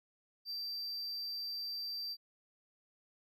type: tone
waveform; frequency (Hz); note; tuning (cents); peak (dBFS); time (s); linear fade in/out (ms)
triangle; 4686; D8; -5; -37; 0.45-2.17; 50
effects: none